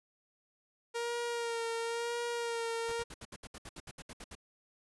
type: tone with vibrato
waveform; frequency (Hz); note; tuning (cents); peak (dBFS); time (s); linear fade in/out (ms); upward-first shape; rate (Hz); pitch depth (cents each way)
sawtooth; 467.1; A#4; +3; -30; 0.94-3.04; 20; sine; 0.97; 30
type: noise bursts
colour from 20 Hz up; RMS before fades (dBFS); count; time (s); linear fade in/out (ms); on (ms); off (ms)
pink; -47; 14; 2.88-4.352; 5; 42; 68
effects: resampled to 24000 Hz